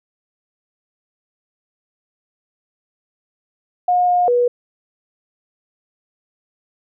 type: tone with pitch steps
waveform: sine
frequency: 718 / 714 / 486.5 Hz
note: F5 / F5 / B4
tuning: +48 / +38 / -26 cents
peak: -12 dBFS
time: 3.88-4.48 s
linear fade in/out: 5 ms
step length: 200 ms
effects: none